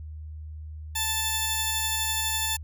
10% pulse tone pair together, 880 / 3532 Hz, A5 / A7, 0 / +6 cents, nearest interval 2 octaves, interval 2406 cents, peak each -21 / -20 dBFS, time 0.95-2.57 s, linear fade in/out 10 ms, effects added 77 Hz sine -36 dBFS peak until 2.63 s

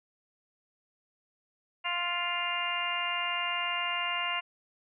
harmonic tone with a mistuned harmonic, 349.6 Hz, F4, 2 cents sharp, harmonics 2 / 3 / 4 / 5 / 6 / 7 / 8, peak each -39 / -35 / -40 / -42 / -36 / -41 / -33 dBFS, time 1.84-4.41 s, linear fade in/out 20 ms, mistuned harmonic 7, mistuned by -17 cents, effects none

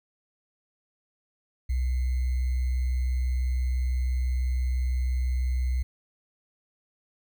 sine tone with sample-and-hold, 63 Hz, B1, 35 cents sharp, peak -23 dBFS, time 1.69-5.83 s, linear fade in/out 10 ms, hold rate 2100 Hz, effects none

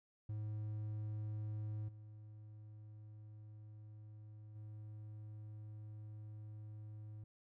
triangle tone with level steps, 106.8 Hz, G#2, 49 cents sharp, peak -38 / -50 / -46 dBFS, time 0.29-7.24 s, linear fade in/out 5 ms, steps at 1.88 / 4.55 s, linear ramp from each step 10 ms, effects none

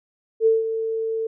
sine tone with ADSR envelope, 447.3 Hz, A4, 28 cents sharp, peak -12 dBFS, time 0.4-1.27 s, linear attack 60 ms, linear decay 170 ms, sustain -10 dB, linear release 5 ms, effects none

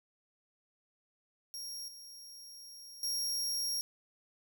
sawtooth tone with level steps, 5588 Hz, F8, in tune, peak -38 / -46 / -30 dBFS, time 1.54-3.81 s, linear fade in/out 0 ms, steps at 1.88 / 3.03 s, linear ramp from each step 2 ms, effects none

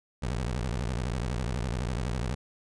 20% pulse tone with vibrato, 60.8 Hz, B1, 26 cents flat, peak -24 dBFS, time 0.22-2.35 s, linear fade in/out 10 ms, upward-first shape sine, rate 12 Hz, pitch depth 280 cents each way, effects resampled to 22050 Hz

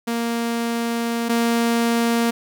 sawtooth tone pair in turn, 233.1 / 233.1 Hz, A#3 / A#3, 0 / 0 cents, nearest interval unison, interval 0 cents, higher neither, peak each -17 / -13 dBFS, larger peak second, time 0.07-1.29 / 1.29-2.31 s, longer first, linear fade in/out 10 ms, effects none

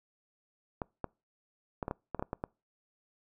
clicks, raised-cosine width 1 ms, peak -20 dBFS, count 10, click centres 0.818 / 1.043 / 1.828 / 1.881 / 1.911 / 2.147 / 2.195 / 2.225 / 2.331 / 2.439 s, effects noise-tail reverb RT60 0.3 s tail -26 dB re dry

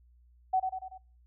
sine tone with echo, 752 Hz, F#5, 28 cents sharp, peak -23 dBFS, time 0.53-0.6 s, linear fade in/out 10 ms, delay 95 ms, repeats 4, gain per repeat -5 dB, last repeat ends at 0.98 s, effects noise-tail reverb RT60 0.4 s tail -25 dB re dry + added 60 Hz sine -58 dBFS peak until 1.26 s

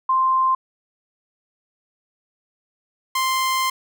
sine / sawtooth tone pair in turn, 1046.5 / 1046.5 Hz, C6 / C6, 0 / 0 cents, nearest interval unison, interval 0 cents, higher neither, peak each -15 / -15 dBFS, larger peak neither, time 0.09-0.55 / 3.15-3.7 s, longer second, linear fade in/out 5 ms, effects none

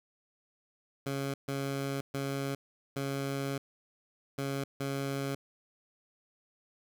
15% pulse tone bursts at uneven times, 138 Hz, C#3, 7 cents flat, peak -26 dBFS, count 6, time 1.06-1.34 / 1.48-2.01 / 2.14-2.55 / 2.96-3.58 / 4.38-4.64 / 4.8-5.35 s, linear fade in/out 5 ms, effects none

